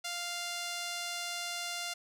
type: tone with band-pass filter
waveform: sawtooth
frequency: 698 Hz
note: F5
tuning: 1 cent flat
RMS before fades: -38 dBFS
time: 0.04-1.94 s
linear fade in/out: 10 ms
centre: 5200 Hz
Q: 0.75
effects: none